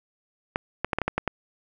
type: clicks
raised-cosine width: 0.5 ms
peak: -9 dBFS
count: 8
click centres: 0.559 / 0.846 / 0.932 / 0.986 / 1.017 / 1.08 / 1.18 / 1.277 s
effects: none